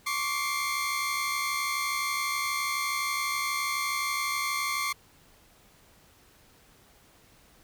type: tone cluster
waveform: sawtooth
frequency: 1088 / 1160 / 2109 Hz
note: C#6 / D6 / C7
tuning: -33 / -22 / +13 cents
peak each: -31 / -28 / -28 dBFS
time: 0.06-4.93 s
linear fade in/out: 10 ms
effects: pink hiss -59 dBFS RMS until 7.63 s